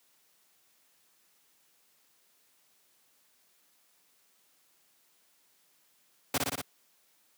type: noise with echo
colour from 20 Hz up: pink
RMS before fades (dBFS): -27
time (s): 6.34-6.38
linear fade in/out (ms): 5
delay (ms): 59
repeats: 4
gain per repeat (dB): -2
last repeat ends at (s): 6.616
effects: white hiss -68 dBFS RMS until 7.37 s + high-pass 150 Hz 12 dB/octave